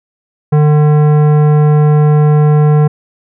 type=tone with tanh clipping; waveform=sine; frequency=150 Hz; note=D3; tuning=37 cents sharp; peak=-7 dBFS; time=0.52-2.88 s; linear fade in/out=10 ms; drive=15 dB; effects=none